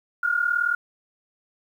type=tone pair together; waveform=sine; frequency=1408.2 / 1447 Hz; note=F6 / F#6; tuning=+14 / -39 cents; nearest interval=unison; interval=47 cents; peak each=-22 / -24 dBFS; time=0.23-0.75 s; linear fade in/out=5 ms; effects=9-bit